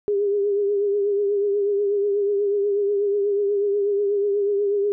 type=tone with vibrato; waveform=sine; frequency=405.2 Hz; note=G#4; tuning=43 cents flat; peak=-18 dBFS; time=0.08-4.92 s; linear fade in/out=0 ms; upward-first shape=triangle; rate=8.2 Hz; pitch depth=52 cents each way; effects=none